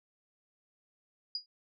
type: tone with exponential decay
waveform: sine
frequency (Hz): 4889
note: D#8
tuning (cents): -31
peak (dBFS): -29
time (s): 1.35-1.46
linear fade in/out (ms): 2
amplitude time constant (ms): 23
effects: none